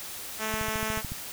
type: tone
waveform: 5% pulse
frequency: 218.1 Hz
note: A3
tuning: 15 cents flat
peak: -18 dBFS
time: 0.38-1.03 s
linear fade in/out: 50 ms
type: click train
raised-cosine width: 5 ms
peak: -23 dBFS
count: 9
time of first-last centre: 0.54-1.12 s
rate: 13.8 Hz
effects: white hiss -39 dBFS RMS until 1.32 s